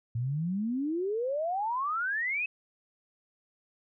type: exponential sweep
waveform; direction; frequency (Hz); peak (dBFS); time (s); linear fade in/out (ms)
sine; up; 112.3 to 2605; -28; 0.15-2.46; 5
effects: none